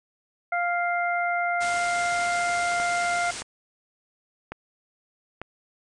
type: harmonic tone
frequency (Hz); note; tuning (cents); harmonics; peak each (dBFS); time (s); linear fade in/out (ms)
699; F5; +1; 1 / 2 / 3; -25 / -28 / -30; 0.52-3.31; 5
type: low-pass noise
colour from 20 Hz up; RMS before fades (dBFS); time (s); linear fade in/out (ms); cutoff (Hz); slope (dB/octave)
white; -36; 1.6-3.43; 20; 9300; 96
type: clicks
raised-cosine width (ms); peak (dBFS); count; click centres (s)
0.5; -19; 4; 2.8 / 3.42 / 4.52 / 5.416
effects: none